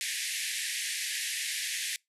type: band-pass noise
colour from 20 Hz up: pink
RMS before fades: -34 dBFS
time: 0.01-1.96 s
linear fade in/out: 0 ms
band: 1700 to 12000 Hz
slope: 96 dB/octave
effects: noise-tail reverb RT60 0.2 s tail -26 dB re dry